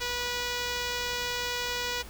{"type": "tone with notch filter", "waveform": "5% pulse", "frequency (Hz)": 488, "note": "B4", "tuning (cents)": -21, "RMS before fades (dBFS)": -32, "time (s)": [0, 2.03], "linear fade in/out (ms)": 20, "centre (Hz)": 11000, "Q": 0.79, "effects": ["added 60 Hz sine -47 dBFS peak until 2.09 s", "pink hiss -47 dBFS RMS until 2.09 s"]}